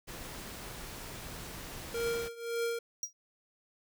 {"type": "noise", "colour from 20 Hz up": "pink", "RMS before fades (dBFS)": -44, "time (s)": [0.07, 2.29], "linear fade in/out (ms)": 20}
{"type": "tone with tremolo", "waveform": "square", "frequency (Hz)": 466.2, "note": "A#4", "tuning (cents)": 0, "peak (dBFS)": -30, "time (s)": [1.94, 2.79], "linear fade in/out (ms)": 5, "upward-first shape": "triangle", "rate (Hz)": 1.8, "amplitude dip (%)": 90}
{"type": "tone with exponential decay", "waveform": "square", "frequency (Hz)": 5730, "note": "F8", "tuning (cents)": 44, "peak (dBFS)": -30, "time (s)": [3.03, 3.13], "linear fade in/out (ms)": 2, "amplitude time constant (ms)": 20}
{"effects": []}